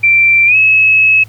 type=tone with pitch glide; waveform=sine; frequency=2351 to 2579 Hz; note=D7 to E7; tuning=+1 to -39 cents; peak=-5 dBFS; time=0.03-1.24 s; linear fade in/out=10 ms; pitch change=+160 cents; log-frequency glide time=0.46-0.56 s; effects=added 108 Hz sine -34 dBFS peak until 1.28 s + pink hiss -45 dBFS RMS until 1.28 s